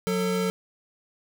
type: tone pair together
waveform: square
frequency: 183.02 / 446.5 Hz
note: F#3 / A4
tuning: -19 / +25 cents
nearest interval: octave + minor third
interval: 1544 cents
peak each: -27 / -27 dBFS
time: 0.07-0.5 s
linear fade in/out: 0 ms
effects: none